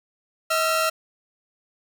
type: tone pair together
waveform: sawtooth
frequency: 638.8 / 1363 Hz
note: D#5 / F6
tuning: +45 / -43 cents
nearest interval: octave + minor second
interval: 1312 cents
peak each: -19 dBFS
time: 0.5-0.9 s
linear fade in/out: 10 ms
effects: none